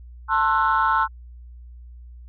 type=chord; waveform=sine; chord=F# half-diminished seventh; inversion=first; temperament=just; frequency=888 / 1065.6 / 1332 / 1480 Hz; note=A5 / C6 / E6 / F#6; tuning=+16 / +31 / +18 / 0 cents; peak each=-21 / -21 / -21 / -24 dBFS; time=0.28-1.08 s; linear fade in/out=50 ms; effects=tanh soft clip ceiling -10 dBFS + added 60 Hz sine -39 dBFS peak until 2.28 s